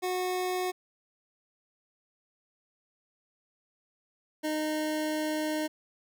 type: tone pair in turn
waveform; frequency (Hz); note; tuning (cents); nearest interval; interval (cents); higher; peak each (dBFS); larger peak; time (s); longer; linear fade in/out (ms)
25% pulse; 365.9 / 308; F#4 / D#4; -19 / -17; minor third; 298; first; -25; neither; 0.02-0.72 / 4.43-5.68; second; 20
effects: none